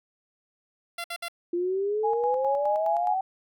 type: tone bursts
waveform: 10% pulse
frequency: 686 Hz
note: F5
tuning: 31 cents flat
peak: -23 dBFS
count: 3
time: 0.98-1.284 s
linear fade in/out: 5 ms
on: 62 ms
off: 59 ms
type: exponential sweep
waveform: sine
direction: up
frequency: 342.8 to 773 Hz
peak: -24 dBFS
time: 1.53-3.21 s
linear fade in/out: 5 ms
type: tone with tremolo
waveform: sine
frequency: 830.6 Hz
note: G#5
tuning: in tune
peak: -24 dBFS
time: 2.03-3.15 s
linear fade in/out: 20 ms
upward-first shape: square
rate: 4.8 Hz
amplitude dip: 55%
effects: none